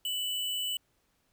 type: tone with sample-and-hold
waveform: sine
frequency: 2978 Hz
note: F#7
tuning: 11 cents sharp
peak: -30 dBFS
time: 0.05-0.77 s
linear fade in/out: 2 ms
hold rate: 11025 Hz
effects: pink hiss -73 dBFS RMS until 1.32 s